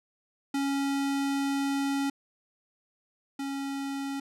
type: tone pair in turn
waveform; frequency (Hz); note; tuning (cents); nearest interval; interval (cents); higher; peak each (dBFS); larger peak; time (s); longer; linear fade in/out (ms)
square; 277.2 / 275.8; C#4 / C#4; 0 / -9; unison; 9; first; -27 / -32; first; 0.54-2.1 / 3.39-4.2; first; 5
effects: low-pass 11000 Hz 12 dB/octave